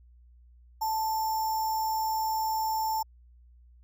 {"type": "tone with sample-and-hold", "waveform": "sine", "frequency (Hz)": 880, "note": "A5", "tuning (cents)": 0, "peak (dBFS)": -26, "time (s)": [0.81, 3.03], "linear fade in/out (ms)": 10, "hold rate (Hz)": 6300, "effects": ["added 60 Hz sine -53 dBFS peak until 3.83 s"]}